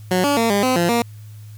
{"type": "tone with pitch steps", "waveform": "15% pulse", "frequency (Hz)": [183.1, 286.1, 229.1, 201.9, 256.5, 172.4, 235.7], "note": ["F#3", "D4", "A#3", "G#3", "C4", "F3", "A#3"], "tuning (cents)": [-18, -45, -30, -49, -34, -22, 19], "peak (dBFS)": -9, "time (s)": [0.11, 1.02], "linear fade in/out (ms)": 2, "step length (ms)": 130, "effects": ["added 106 Hz sine -35 dBFS peak until 1.57 s", "white hiss -53 dBFS RMS until 1.57 s"]}